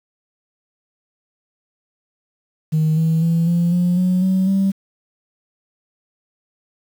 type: tone with pitch steps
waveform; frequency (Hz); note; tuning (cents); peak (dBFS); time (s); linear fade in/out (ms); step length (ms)
sine; 156.7 / 161.57 / 166.59 / 171.77 / 177.11 / 182.62 / 188.3 / 194.15; D#3 / E3 / E3 / F3 / F3 / F#3 / F#3 / G3; +13 / -34 / +19 / -28 / +25 / -22 / +31 / -16; -12; 2.72-4.72; 20; 250
effects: tanh soft clip ceiling -11 dBFS + 7-bit